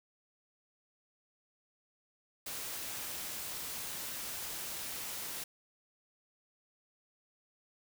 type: noise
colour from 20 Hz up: white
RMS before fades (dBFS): -41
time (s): 2.46-5.44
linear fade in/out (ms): 5
effects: none